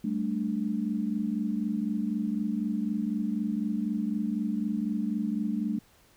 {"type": "chord", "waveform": "sine", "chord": "G suspended second", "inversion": "none", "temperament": "equal", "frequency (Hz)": [196, 220, 293.7], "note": ["G3", "A3", "D4"], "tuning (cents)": [0, 0, 0], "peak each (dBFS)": [-32, -29, -34], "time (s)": [0.04, 5.79], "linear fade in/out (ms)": 5, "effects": ["pink hiss -61 dBFS RMS until 6.16 s"]}